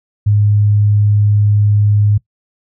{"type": "tone", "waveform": "sine", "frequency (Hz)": 103.83, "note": "G#2", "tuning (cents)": 0, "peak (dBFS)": -8, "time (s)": [0.26, 2.18], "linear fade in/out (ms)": 10, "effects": ["noise-tail reverb RT60 0.1 s tail -20 dB re dry"]}